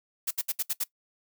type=noise bursts; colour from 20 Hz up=blue; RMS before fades=-28 dBFS; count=6; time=0.27-0.84 s; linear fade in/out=10 ms; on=40 ms; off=66 ms; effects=noise-tail reverb RT60 0.1 s tail -19 dB re dry